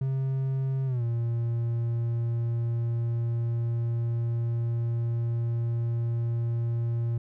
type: tone with pitch glide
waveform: triangle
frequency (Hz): 133.6 to 116.98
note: C3 to A#2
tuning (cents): +36 to +7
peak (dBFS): -23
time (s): 0.01-7.18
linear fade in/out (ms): 5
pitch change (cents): -229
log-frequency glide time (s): 0.86-1.03
effects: none